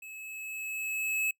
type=tone with level ramp; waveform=square; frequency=2588 Hz; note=E7; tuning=32 cents flat; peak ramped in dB=-44 to -27 dBFS; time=0.02-1.31 s; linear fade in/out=5 ms; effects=noise-tail reverb RT60 0.1 s tail -24 dB re dry